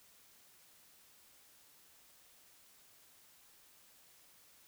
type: silence
effects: white hiss -64 dBFS RMS until 4.67 s